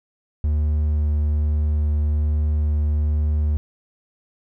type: tone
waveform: triangle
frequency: 75.1 Hz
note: D2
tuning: 39 cents sharp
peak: -15 dBFS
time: 0.44-3.57 s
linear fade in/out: 0 ms
effects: none